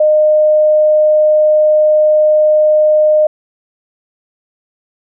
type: tone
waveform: sine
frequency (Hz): 612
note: D#5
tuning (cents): -29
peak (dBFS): -6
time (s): 0-3.27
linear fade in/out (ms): 5
effects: none